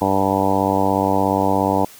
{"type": "harmonic tone", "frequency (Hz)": 97, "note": "G2", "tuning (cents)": -18, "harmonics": [1, 2, 3, 4, 5, 6, 7, 8, 9, 10], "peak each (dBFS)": [-27, -24, -22, -28, -24, -25, -25, -24, -22, -26], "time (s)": [0.01, 1.85], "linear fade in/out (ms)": 5, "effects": ["white hiss -43 dBFS RMS until 1.99 s"]}